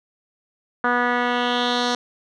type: tone with low-pass filter sweep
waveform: 10% pulse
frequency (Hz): 244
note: B3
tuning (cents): -21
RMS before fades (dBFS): -21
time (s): 0.84-1.95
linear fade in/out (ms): 2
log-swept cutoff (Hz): 1500 to 5000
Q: 2.9
effects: none